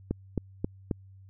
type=click train; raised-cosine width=3 ms; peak=-15 dBFS; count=4; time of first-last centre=0.11-0.912 s; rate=3.74 Hz; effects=added 96 Hz sine -49 dBFS peak until 1.29 s